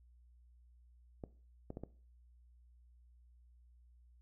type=clicks; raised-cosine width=2 ms; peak=-30 dBFS; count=4; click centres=1.238 / 1.704 / 1.771 / 1.836 s; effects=noise-tail reverb RT60 0.4 s tail -18 dB re dry + added 60 Hz sine -61 dBFS peak until 4.21 s